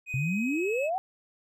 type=tone with pitch glide; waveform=triangle; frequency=2501 to 2576 Hz; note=D#7 to E7; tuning=+8 to -41 cents; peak=-31 dBFS; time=0.06-0.9 s; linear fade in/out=50 ms; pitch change=+51 cents; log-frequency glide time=0.17-0.79 s
type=exponential sweep; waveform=sine; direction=up; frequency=124.3 to 784 Hz; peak=-26 dBFS; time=0.14-0.98 s; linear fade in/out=0 ms
effects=none